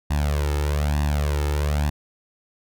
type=tone with flanger; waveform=sawtooth; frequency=73.42 Hz; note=D2; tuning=in tune; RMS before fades=-22 dBFS; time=0.1-1.9 s; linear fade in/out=10 ms; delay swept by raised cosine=1.1 to 2.3 ms; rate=1.1 Hz; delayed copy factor=+0.85; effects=none